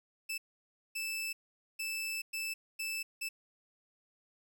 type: tone bursts at uneven times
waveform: sawtooth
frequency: 2635 Hz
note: E7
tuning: 1 cent flat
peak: -32 dBFS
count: 6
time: 0.29-0.38 / 0.95-1.33 / 1.79-2.22 / 2.33-2.54 / 2.79-3.03 / 3.21-3.29 s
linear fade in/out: 10 ms
effects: 11-bit